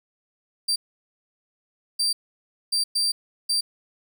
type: tone bursts at uneven times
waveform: 35% pulse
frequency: 4697 Hz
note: D8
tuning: 1 cent flat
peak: -19 dBFS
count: 5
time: 0.68-0.76 / 1.99-2.13 / 2.72-2.84 / 2.95-3.12 / 3.49-3.61 s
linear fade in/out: 10 ms
effects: none